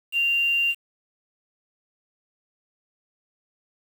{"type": "tone with quantisation", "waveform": "sine", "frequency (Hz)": 2779, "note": "F7", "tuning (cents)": -9, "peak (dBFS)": -19, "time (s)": [0.12, 0.75], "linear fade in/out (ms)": 50, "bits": 7, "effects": []}